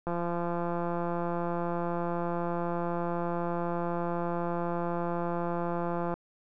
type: click train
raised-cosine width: 1 ms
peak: -19 dBFS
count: 1045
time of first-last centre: 0.07-6.14 s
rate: 172 Hz
effects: none